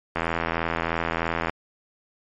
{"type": "click train", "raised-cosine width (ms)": 0.5, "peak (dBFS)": -9, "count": 112, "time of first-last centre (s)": [0.16, 1.496], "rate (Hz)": 83.1, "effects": ["MP3 48 kbps"]}